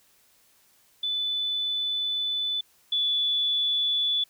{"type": "tone pair in turn", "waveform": "sine", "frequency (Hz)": [3494, 3450], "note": ["A7", "A7"], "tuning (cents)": [-13, -35], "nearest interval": "unison", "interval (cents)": 22, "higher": "first", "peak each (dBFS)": [-25, -22], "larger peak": "second", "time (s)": [[1.03, 2.61], [2.92, 4.24]], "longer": "first", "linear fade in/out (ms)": 5, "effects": ["white hiss -62 dBFS RMS until 4.29 s"]}